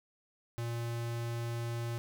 square tone, 117.4 Hz, A#2, 13 cents sharp, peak -35 dBFS, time 0.58-1.98 s, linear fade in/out 0 ms, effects none

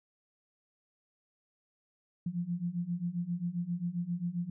sine beating tone pair, 170 / 177.5 Hz, F3 / F3, -46 / +28 cents, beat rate 7.5 Hz, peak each -36 / -34 dBFS, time 2.26-4.5 s, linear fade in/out 5 ms, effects none

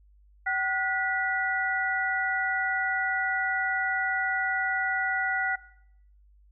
sine tone cluster, 765 / 1453 / 1960 Hz, G5 / F#6 / B6, -42 / -32 / -14 cents, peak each -31 / -28 / -29 dBFS, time 0.46-5.56 s, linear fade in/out 10 ms, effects noise-tail reverb RT60 0.7 s tail -18 dB re dry + added 50 Hz sine -55 dBFS peak until 6.51 s

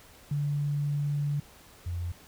sine tone pair in turn, 145 / 86.97 Hz, D3 / F2, -22 / -7 cents, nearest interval major sixth, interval 885 cents, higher first, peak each -26 / -30 dBFS, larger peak first, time 0.31-1.4 / 1.86-2.12 s, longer first, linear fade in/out 5 ms, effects pink hiss -54 dBFS RMS until 2.27 s

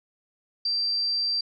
sine tone, 4699 Hz, D8, in tune, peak -23 dBFS, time 0.65-1.41 s, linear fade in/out 5 ms, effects none

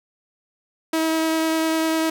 sawtooth tone with vibrato, 321.1 Hz, E4, 45 cents flat, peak -15 dBFS, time 0.93-2.1 s, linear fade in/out 5 ms, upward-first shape sine, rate 10 Hz, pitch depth 9 cents each way, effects none

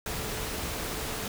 sine tone in noise, 438 Hz, A4, 8 cents flat, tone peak -44 dBFS, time 0.06-1.28 s, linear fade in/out 2 ms, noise pink, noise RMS -34 dBFS, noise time 0.06-1.28 s, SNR -13 dB, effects none

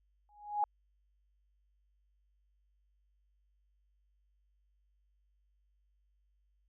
sine tone with exponential growth, 830.6 Hz, G#5, in tune, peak -25 dBFS, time 0.29-0.64 s, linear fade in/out 1 ms, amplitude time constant 74 ms, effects added 50 Hz sine -70 dBFS peak until 6.68 s

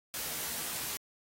white noise with comb filter, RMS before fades -37 dBFS, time 0.14-0.97 s, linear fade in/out 0 ms, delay 13 ms, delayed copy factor +0.5, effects AAC 48 kbps

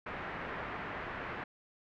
white low-pass noise, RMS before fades -41 dBFS, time 0.06-1.44 s, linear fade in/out 5 ms, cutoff 2000 Hz, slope 24 dB/octave, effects none

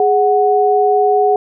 sine tone pair together, 415.3 / 740 Hz, G#4 / F#5, 0 / 0 cents, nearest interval minor seventh, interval 1000 cents, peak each -12 dBFS, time 0-1.36 s, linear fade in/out 2 ms, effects none

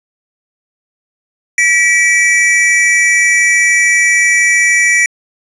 square tone pair together, 1941 / 2308 Hz, B6 / D7, -31 / -31 cents, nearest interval minor third, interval 300 cents, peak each -11 dBFS, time 1.58-5.06 s, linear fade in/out 2 ms, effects resampled to 22050 Hz + 7-bit

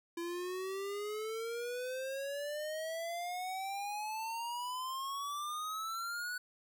square exponential sweep, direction up, 337.2 to 1488 Hz, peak -38 dBFS, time 0.17-6.38 s, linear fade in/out 5 ms, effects none

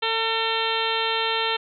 harmonic tone, 450 Hz, A4, 39 cents sharp, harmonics 1 / 2 / 3 / 4 / 5 / 6 / 7 / 8 / 9, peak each -29 / -28 / -30 / -32 / -33 / -30 / -29 / -31 / -34 dBFS, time 0.02-1.57 s, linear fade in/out 10 ms, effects none

